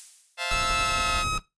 violet noise with exponential decay, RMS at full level -36 dBFS, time 0-0.65 s, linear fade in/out 0 ms, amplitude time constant 140 ms
10% pulse chord, F major seventh, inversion second, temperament just, 523.8 / 654.8 / 698.5 / 873.1 Hz, C5 / E5 / F5 / A5, +2 / -12 / 0 / -14 cents, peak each -28 / -26 / -24 / -26 dBFS, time 0.37-1.25 s, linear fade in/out 50 ms
sawtooth tone with pitch glide, 1312 to 1271.7 Hz, E6 to D#6, -9 to +37 cents, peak -22 dBFS, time 0.51-1.38 s, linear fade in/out 2 ms, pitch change -54 cents, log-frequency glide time 0.77-1.21 s
brown noise with tremolo, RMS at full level -31 dBFS, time 0.51-1.4 s, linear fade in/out 10 ms, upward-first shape triangle, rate 11 Hz, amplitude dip 55%
effects noise-tail reverb RT60 0.2 s tail -18 dB re dry + resampled to 22050 Hz

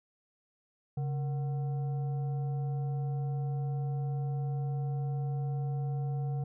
sine tone with frequency modulation, 138.9 Hz, C#3, 4 cents sharp, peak -30 dBFS, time 0.97-6.44 s, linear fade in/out 5 ms, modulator 605 Hz, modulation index 0.31, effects none

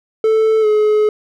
triangle tone with pitch glide, 440 to 425.3 Hz, A4 to G#4, 0 to +41 cents, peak -8 dBFS, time 0.24-1.09 s, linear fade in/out 2 ms, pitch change -59 cents, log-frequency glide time 0.61-0.66 s, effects none

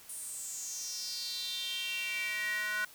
square tone with high-pass filter sweep, 211.1 Hz, G#3, 29 cents sharp, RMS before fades -37 dBFS, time 0.09-2.85 s, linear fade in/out 5 ms, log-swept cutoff 9700 to 1500 Hz, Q 5.9, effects white hiss -55 dBFS RMS until 2.94 s

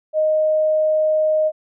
sine tone, 621 Hz, D#5, 3 cents flat, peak -14 dBFS, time 0.13-1.52 s, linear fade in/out 50 ms, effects none

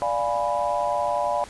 sine chord, D diminished seventh, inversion none, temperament equal, 587.3 / 698.5 / 830.6 / 987.8 Hz, D5 / F5 / Ab5 / Cb6, 0 / 0 / 0 / 0 cents, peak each -26 / -27 / -28 / -27 dBFS, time 0.02-1.44 s, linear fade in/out 0 ms, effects pink hiss -44 dBFS RMS until 1.49 s + resampled to 24000 Hz

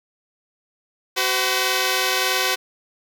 5% pulse tone pair together, 377.1 / 510 Hz, F#4 / C5, +33 / -44 cents, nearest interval perfect fourth, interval 523 cents, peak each -10 dBFS, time 1.16-2.56 s, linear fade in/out 20 ms, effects none

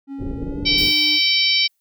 triangle tone with pitch glide, 275.2 to 301.8 Hz, C#4 to D4, -12 to +47 cents, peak -26 dBFS, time 0.07-1.2 s, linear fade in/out 50 ms, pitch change +159 cents, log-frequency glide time 0.39-0.89 s
pink low-pass noise, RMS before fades -28 dBFS, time 0.18-0.93 s, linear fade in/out 50 ms, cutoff 500 Hz, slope 48 dB/octave
harmonic tone, 769 Hz, G5, 33 cents flat, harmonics 3 / 4 / 5 / 6 / 7, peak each -21 / -21 / -21 / -21 / -21 dBFS, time 0.65-1.68 s, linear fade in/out 20 ms
blue noise with exponential decay, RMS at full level -31 dBFS, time 0.78-1.8 s, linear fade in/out 0 ms, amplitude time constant 220 ms
effects none

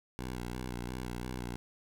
10% pulse tone with vibrato, 61.5 Hz, B1, 7 cents flat, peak -29 dBFS, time 0.19-1.56 s, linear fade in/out 0 ms, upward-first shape square, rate 2.9 Hz, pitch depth 41 cents each way, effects none

